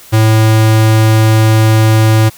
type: tone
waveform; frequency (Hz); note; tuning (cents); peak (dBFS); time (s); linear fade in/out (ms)
square; 110; A2; 0; -6; 0.12-2.3; 20
effects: white hiss -37 dBFS RMS until 2.37 s